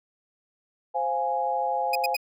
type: chord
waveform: sine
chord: F minor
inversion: second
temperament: equal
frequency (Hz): 523.3 / 698.5 / 830.6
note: C5 / F5 / Ab5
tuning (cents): 0 / 0 / 0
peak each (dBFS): -30 / -29 / -26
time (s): 0.94-2.16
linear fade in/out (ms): 20
type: tone bursts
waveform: 30% pulse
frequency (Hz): 2489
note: D#7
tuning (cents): 0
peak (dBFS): -22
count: 3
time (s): 1.93-2.167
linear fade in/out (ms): 5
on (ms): 25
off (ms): 81
effects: none